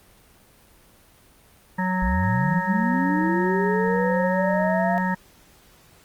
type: harmonic tone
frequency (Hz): 185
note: F#3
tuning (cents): 0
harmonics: 1 / 3 / 5 / 7 / 9 / 10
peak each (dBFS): -23 / -35 / -26 / -39 / -33 / -30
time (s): 1.78-5.15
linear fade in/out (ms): 10
type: linear sweep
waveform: sine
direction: up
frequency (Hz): 49 to 698.5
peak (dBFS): -22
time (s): 2.02-4.98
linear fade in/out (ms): 0
effects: pink hiss -54 dBFS RMS until 6.04 s + Opus 32 kbps